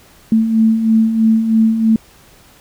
sine beating tone pair, 220 / 223.1 Hz, A3 / A3, 0 / +24 cents, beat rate 3.1 Hz, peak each -18 / -10 dBFS, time 0.32-1.96 s, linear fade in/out 2 ms, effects pink hiss -46 dBFS RMS until 2.6 s

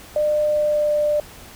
sine tone with pitch glide, 601 to 595.5 Hz, D5 to D5, +40 to +24 cents, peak -16 dBFS, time 0.16-1.2 s, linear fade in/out 2 ms, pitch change -16 cents, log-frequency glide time 0.45-0.96 s, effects pink hiss -42 dBFS RMS until 1.55 s

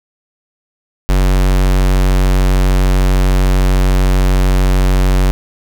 square tone, 46.66 Hz, F#1, 15 cents sharp, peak -9 dBFS, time 1.09-5.31 s, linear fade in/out 0 ms, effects none

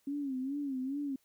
sine tone with vibrato, 272.8 Hz, C#4, 28 cents flat, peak -33 dBFS, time 0.07-1.16 s, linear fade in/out 5 ms, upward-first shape sine, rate 2.4 Hz, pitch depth 110 cents each way, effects white hiss -73 dBFS RMS until 1.24 s

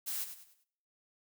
blue noise with echo, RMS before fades -37 dBFS, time 0.06-0.25 s, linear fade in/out 20 ms, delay 99 ms, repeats 4, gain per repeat -9 dB, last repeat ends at 0.646 s, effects noise-tail reverb RT60 0.7 s tail -23 dB re dry

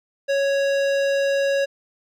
sine tone with hard clipping, 554.4 Hz, C#5, in tune, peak -20 dBFS, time 0.28-1.66 s, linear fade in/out 20 ms, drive 16 dB, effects none

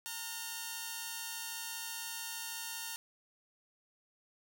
5% pulse tone cluster, 913 / 1426 / 3158 Hz, A#5 / F6 / G7, -36 / +36 / +12 cents, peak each -30 / -33 / -39 dBFS, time 0.06-2.96 s, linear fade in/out 0 ms, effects none

